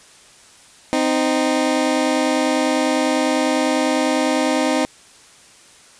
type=tone pair together; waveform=20% pulse; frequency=260 / 310 Hz; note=C4 / D#4; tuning=-11 / -6 cents; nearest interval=minor third; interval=305 cents; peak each=-14 dBFS; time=0.93-4.85 s; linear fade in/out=0 ms; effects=white hiss -47 dBFS RMS until 5.99 s + resampled to 22050 Hz